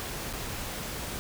pink noise with dropouts, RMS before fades -36 dBFS, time 0-1.19 s, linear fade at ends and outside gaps 0 ms, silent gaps 0.329-0.335 s, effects none

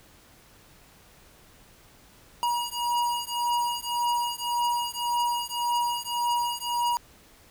square beating tone pair, 956 / 957.8 Hz, A#5 / A#5, +43 / +47 cents, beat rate 1.8 Hz, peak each -29 dBFS, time 2.43-6.97 s, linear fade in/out 0 ms, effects pink hiss -55 dBFS RMS until 7.5 s

